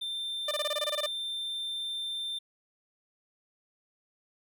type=tone; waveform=triangle; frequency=3577 Hz; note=A7; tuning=28 cents sharp; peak=-31 dBFS; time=0.01-2.39 s; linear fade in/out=10 ms
type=tone bursts; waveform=sawtooth; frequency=596 Hz; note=D5; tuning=25 cents sharp; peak=-25 dBFS; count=11; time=0.48-1.063 s; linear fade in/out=5 ms; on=33 ms; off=22 ms
effects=none